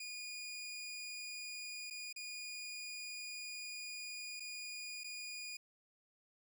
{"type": "tone with dropouts", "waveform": "20% pulse", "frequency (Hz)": 2447, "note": "D#7", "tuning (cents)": -29, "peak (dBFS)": -39, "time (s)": [0, 5.57], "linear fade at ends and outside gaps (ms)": 5, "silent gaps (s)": [[1.901, 1.907], [2.128, 2.161], [4.398, 4.403], [5.036, 5.042]], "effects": []}